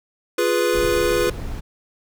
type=chord; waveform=square; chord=F diminished; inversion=none; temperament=equal; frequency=349.2 / 415.3 / 493.9 Hz; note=F4 / Ab4 / Cb5; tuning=0 / 0 / 0 cents; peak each=-23 / -23 / -21 dBFS; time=0.38-1.3 s; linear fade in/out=5 ms
type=noise; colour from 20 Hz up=brown; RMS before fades=-29 dBFS; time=0.73-1.61 s; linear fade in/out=20 ms
effects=none